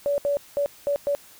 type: tone bursts at uneven times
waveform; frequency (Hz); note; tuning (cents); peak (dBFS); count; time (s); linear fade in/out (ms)
sine; 571; D5; -49; -20; 5; 0.06-0.18 / 0.25-0.37 / 0.57-0.66 / 0.87-0.96 / 1.07-1.15; 0
effects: white hiss -50 dBFS RMS until 1.39 s